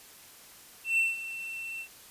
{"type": "tone with ADSR envelope", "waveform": "triangle", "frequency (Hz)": 2692, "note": "E7", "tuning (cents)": 36, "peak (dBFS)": -20, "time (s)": [0.84, 1.88], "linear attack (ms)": 140, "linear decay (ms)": 180, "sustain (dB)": -14, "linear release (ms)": 76, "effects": ["white hiss -52 dBFS RMS until 2.1 s", "resampled to 32000 Hz"]}